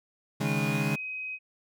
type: chord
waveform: 35% pulse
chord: C# suspended second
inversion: none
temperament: equal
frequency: 138.59 / 155.56 / 207.7 Hz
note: C#3 / D#3 / G#3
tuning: 0 / 0 / 0 cents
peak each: -29 dBFS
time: 0.4-0.96 s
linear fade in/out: 10 ms
type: tone with pitch glide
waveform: sine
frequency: 2449 to 2524 Hz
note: D#7 to D#7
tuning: -28 to +24 cents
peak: -33 dBFS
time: 0.43-1.39 s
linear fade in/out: 50 ms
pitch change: +52 cents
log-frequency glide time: 0.67-1 s
effects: none